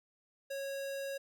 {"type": "tone", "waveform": "square", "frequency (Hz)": 550, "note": "C#5", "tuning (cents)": -14, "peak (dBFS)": -38, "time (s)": [0.5, 1.18], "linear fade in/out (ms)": 10, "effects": []}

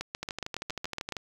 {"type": "two click trains", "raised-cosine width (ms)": 0.2, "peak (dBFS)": [-17, -16], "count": [13, 9], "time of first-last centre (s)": [[0.23, 1.167], [0.01, 1.123]], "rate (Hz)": [12.8, 7.19], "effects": ["7-bit"]}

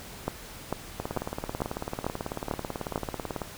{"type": "two click trains", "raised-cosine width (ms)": 1, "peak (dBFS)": [-17, -13], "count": [45, 7], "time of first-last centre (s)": [[1, 3.418], [0.28, 2.959]], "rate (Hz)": [18.2, 2.24], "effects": ["pink hiss -44 dBFS RMS until 3.57 s"]}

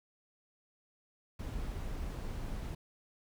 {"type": "noise", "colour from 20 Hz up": "brown", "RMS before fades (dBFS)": -39, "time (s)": [1.39, 2.75], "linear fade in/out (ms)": 5, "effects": []}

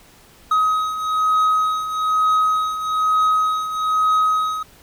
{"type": "beating tone pair", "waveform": "triangle", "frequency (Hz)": [1264, 1265.1], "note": ["D#6", "D#6"], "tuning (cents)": [27, 28], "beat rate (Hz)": 1.1, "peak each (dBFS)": [-21, -15], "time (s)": [0.51, 4.63], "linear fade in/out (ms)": 5, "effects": ["pink hiss -49 dBFS RMS until 4.82 s"]}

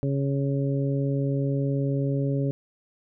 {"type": "harmonic tone", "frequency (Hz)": 138.59, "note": "C#3", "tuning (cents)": 0, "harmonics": [1, 2, 3, 4], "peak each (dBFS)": [-24, -29, -32, -34], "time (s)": [0.03, 2.51], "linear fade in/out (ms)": 0, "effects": []}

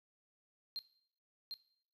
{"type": "tone with echo", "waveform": "triangle", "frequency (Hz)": 4186, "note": "C8", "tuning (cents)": 0, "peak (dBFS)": -36, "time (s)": [0.76, 0.79], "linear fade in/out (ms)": 0, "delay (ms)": 750, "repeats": 1, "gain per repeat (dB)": -3, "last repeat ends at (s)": 1.54, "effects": ["noise-tail reverb RT60 0.6 s tail -17 dB re dry", "tanh soft clip ceiling -33 dBFS"]}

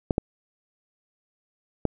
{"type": "clicks", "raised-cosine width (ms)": 2, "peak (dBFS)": -8, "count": 3, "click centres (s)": [0.108, 0.181, 1.853], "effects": []}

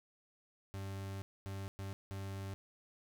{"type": "tone bursts at uneven times", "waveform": "40% pulse", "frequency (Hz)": 97.5, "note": "G2", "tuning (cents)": -9, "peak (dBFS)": -40, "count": 4, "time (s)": [[0.74, 1.22], [1.46, 1.68], [1.79, 1.93], [2.11, 2.54]], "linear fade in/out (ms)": 0, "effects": []}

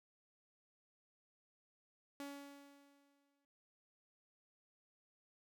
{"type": "tone with exponential decay", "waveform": "sawtooth", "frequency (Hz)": 282.1, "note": "C#4", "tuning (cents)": 30, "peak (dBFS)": -40, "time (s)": [2.2, 3.45], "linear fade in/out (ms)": 1, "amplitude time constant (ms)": 270, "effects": ["noise-tail reverb RT60 0.2 s tail -24 dB re dry"]}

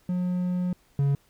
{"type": "tone pair in turn", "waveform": "triangle", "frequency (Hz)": [180, 140.13], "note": ["F#3", "C#3"], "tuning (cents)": [-47, 19], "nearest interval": "major third", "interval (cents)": 434, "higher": "first", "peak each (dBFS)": [-22, -18], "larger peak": "second", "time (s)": [[0.09, 0.73], [0.99, 1.15]], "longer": "first", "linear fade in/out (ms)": 2, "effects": ["pink hiss -63 dBFS RMS until 1.29 s"]}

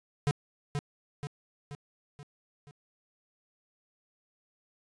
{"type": "tone with echo", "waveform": "square", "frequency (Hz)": 144.5, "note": "D3", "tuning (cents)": -28, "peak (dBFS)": -25, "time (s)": [0.27, 0.31], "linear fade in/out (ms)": 0, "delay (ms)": 480, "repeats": 5, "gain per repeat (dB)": -5, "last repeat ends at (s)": 2.71, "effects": ["resampled to 22050 Hz"]}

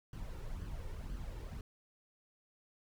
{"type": "noise with flanger", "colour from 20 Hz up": "brown", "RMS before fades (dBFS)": -43, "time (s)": [0.13, 1.61], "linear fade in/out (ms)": 2, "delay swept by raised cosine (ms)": [0.64, 2.24], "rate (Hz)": 2, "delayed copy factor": 0.55, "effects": []}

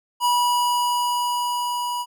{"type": "tone with level ramp", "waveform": "square", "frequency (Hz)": 973, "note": "B5", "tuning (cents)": -26, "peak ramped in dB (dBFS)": [-17, -25], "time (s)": [0.2, 2.06], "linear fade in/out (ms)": 50, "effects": []}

